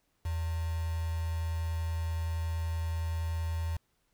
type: tone with quantisation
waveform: sine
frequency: 82.3 Hz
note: E2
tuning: 2 cents flat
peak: -30 dBFS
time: 0.25-3.77 s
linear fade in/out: 5 ms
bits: 7
effects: pink hiss -75 dBFS RMS until 4.13 s